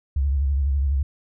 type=tone with vibrato; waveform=sine; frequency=69.3 Hz; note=C#2; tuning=in tune; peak=-18 dBFS; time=0.16-1.03 s; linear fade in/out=5 ms; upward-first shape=sine; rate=12 Hz; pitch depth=94 cents each way; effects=none